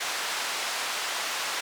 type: band-pass noise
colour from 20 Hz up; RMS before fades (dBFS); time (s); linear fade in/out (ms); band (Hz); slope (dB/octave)
pink; -31; 0-1.61; 10; 890 to 7600; 12
effects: none